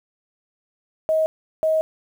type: tone pair in turn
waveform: sine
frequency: 633 / 633 Hz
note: D#5 / D#5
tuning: +30 / +30 cents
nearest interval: unison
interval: 0 cents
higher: neither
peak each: -16 dBFS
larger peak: neither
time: 1.09-1.26 / 1.63-1.81 s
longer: second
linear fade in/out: 0 ms
effects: 8-bit